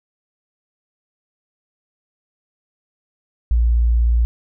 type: tone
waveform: sine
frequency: 58.27 Hz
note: A#1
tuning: in tune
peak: -12 dBFS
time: 3.51-4.25 s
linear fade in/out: 0 ms
effects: none